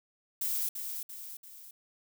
violet noise with echo, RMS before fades -32 dBFS, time 0.41-0.69 s, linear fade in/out 5 ms, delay 340 ms, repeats 3, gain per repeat -6 dB, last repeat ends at 1.71 s, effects none

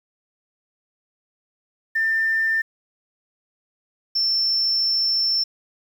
sine tone pair in turn, 1793 / 5373 Hz, A6 / E8, +32 / +32 cents, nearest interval octave + perfect fifth, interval 1900 cents, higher second, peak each -17 dBFS, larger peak neither, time 1.95-2.62 / 4.15-5.44 s, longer second, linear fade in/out 10 ms, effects tanh soft clip ceiling -13 dBFS + 8-bit

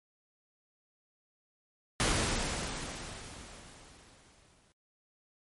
pink noise with exponential decay, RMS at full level -27 dBFS, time 2-4.72 s, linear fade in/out 0 ms, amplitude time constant 590 ms, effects MP3 48 kbps

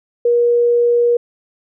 sine tone, 477.2 Hz, A#4, 41 cents sharp, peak -10 dBFS, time 0.25-1.17 s, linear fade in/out 5 ms, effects none

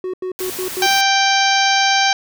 triangle tone bursts, 370 Hz, F#4, in tune, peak -19 dBFS, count 5, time 0.04-0.864 s, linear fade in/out 2 ms, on 96 ms, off 86 ms
white noise, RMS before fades -28 dBFS, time 0.39-1.01 s, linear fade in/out 0 ms
harmonic tone, 784 Hz, G5, in tune, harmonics 1 / 2 / 3 / 4 / 5 / 6 / 7 / 8, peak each -16 / -19 / -21 / -22 / -23 / -24 / -24 / -25 dBFS, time 0.82-2.13 s, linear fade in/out 2 ms
effects none

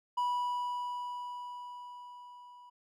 triangle tone with level ramp, 980 Hz, B5, 14 cents flat, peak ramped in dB -26 to -50 dBFS, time 0.17-2.7 s, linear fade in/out 10 ms, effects none

